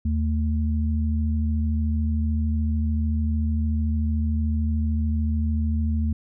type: tone pair together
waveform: sine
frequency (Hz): 78.59 / 222.3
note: D#2 / A3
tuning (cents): +18 / +18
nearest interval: octave + tritone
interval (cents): 1800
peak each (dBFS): -21 / -27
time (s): 0.05-6.13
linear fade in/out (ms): 5
effects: none